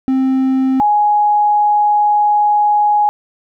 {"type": "tone pair in turn", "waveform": ["triangle", "sine"], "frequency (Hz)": [263.3, 833.8], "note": ["C4", "G#5"], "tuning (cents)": [11, 7], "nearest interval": "octave + minor sixth", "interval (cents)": 1996, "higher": "second", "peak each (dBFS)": -9, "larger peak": "neither", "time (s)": [[0.08, 0.8], [0.8, 3.09]], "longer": "second", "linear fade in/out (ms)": 0, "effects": []}